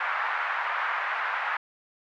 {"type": "band-pass noise", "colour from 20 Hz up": "white", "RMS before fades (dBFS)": -29, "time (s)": [0, 1.57], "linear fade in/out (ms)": 5, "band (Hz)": [840, 1800], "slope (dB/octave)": 24, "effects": []}